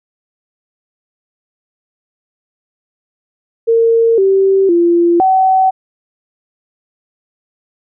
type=tone with pitch steps; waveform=sine; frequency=458.1 / 387.2 / 343.2 / 758 Hz; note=A#4 / G4 / F4 / F#5; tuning=-30 / -21 / -30 / +42 cents; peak=-7 dBFS; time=3.67-5.71 s; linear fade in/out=20 ms; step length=510 ms; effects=none